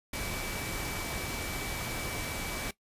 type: tone in noise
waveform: sine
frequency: 2300 Hz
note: D7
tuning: 37 cents flat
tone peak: -42 dBFS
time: 0.13-2.71 s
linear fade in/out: 5 ms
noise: pink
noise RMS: -36 dBFS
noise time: 0.13-2.71 s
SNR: -9 dB
effects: noise-tail reverb RT60 0.1 s tail -18 dB re dry + resampled to 32000 Hz